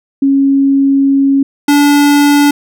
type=tone pair in turn; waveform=sine / square; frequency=274.8 / 288.6 Hz; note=C#4 / D4; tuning=-15 / -30 cents; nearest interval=minor second; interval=85 cents; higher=second; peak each=-6 dBFS; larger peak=neither; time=0.22-1.43 / 1.68-2.51 s; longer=first; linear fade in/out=5 ms; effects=none